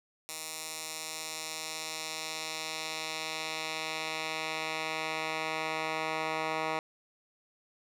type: tone with band-pass filter sweep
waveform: 10% pulse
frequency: 158.2 Hz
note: D#3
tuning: 29 cents sharp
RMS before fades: -36 dBFS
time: 0.29-6.79 s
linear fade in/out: 0 ms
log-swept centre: 8700 to 1500 Hz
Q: 0.88
effects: none